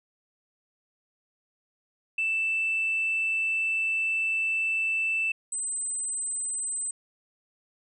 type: tone pair in turn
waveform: sine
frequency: 2651 / 8111 Hz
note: E7 / B8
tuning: +9 / +45 cents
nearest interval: octave + perfect fifth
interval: 1936 cents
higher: second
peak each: -23 / -28 dBFS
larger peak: first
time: 2.18-5.32 / 5.52-6.91 s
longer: first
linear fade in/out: 5 ms
effects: tanh soft clip ceiling -20 dBFS